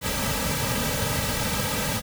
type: noise with comb filter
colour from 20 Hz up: pink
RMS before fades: -26 dBFS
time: 0.01-2.02 s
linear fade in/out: 50 ms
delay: 2.8 ms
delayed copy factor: -0.95
effects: none